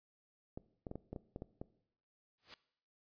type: clicks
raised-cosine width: 2 ms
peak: -30 dBFS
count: 9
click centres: 0.575 / 0.868 / 0.914 / 0.956 / 1.13 / 1.162 / 1.361 / 1.421 / 1.615 s
type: noise with exponential growth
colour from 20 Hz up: white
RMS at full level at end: -45 dBFS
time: 2.38-2.54 s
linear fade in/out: 1 ms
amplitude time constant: 33 ms
effects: noise-tail reverb RT60 0.7 s tail -19 dB re dry + resampled to 11025 Hz